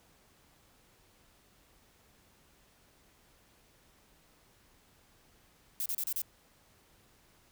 violet noise bursts, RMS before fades -34 dBFS, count 5, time 5.8-6.217 s, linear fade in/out 0 ms, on 57 ms, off 33 ms, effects pink hiss -65 dBFS RMS until 7.51 s

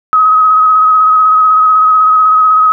sine tone with vibrato, 1269 Hz, D#6, 34 cents sharp, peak -4 dBFS, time 0.13-2.72 s, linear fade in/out 0 ms, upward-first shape square, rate 16 Hz, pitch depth 15 cents each way, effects none

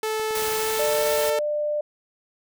sawtooth tone with pitch glide, 436 to 445.7 Hz, A4 to A4, -16 to +22 cents, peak -20 dBFS, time 0.03-1.39 s, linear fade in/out 2 ms, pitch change +38 cents, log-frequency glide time 0.52-1.07 s
clicks, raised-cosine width 1 ms, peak -26 dBFS, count 5, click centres 0.197 / 0.308 / 0.373 / 0.422 / 0.483 s
white noise, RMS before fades -30 dBFS, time 0.35-1.3 s, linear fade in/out 2 ms
sine tone, 596 Hz, D5, 25 cents sharp, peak -22 dBFS, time 0.79-1.81 s, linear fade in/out 5 ms
effects none

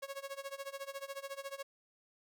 sawtooth tone with tremolo, 551 Hz, C#5, 11 cents flat, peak -35 dBFS, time 0.02-1.63 s, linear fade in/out 10 ms, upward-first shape sine, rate 14 Hz, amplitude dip 90%, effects none

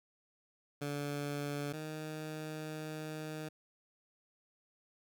15% pulse tone pair in turn, 144.4 / 155.12 Hz, D3 / D#3, -29 / -5 cents, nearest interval minor second, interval 124 cents, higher second, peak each -30 / -34 dBFS, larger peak first, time 0.81-1.73 / 1.73-3.49 s, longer second, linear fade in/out 10 ms, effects none

